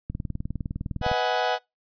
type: click train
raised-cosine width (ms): 5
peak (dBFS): -18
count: 21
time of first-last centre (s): 0.1-1.115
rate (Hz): 19.7
type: chord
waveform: 35% pulse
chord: G# minor seventh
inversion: first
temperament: equal with one note detuned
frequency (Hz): 493.9 / 632.8 / 740 / 830.6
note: B4 / D#5 / F#5 / G#5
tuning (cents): 0 / +29 / 0 / 0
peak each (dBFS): -27 / -28 / -24 / -28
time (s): 1.01-1.59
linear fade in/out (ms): 50
effects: noise-tail reverb RT60 0.2 s tail -24 dB re dry + resampled to 11025 Hz